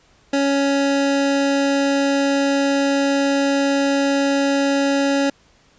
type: tone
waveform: 25% pulse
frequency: 278.3 Hz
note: C#4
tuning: 7 cents sharp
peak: -12 dBFS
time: 0.33-5.3 s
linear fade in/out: 5 ms
effects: pink hiss -55 dBFS RMS until 5.78 s + resampled to 16000 Hz